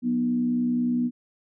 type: tone with frequency modulation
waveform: sine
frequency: 243.6 Hz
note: B3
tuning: 24 cents flat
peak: -21 dBFS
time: 0.02-1.11 s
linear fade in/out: 50 ms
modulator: 63.8 Hz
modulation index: 0.45
effects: none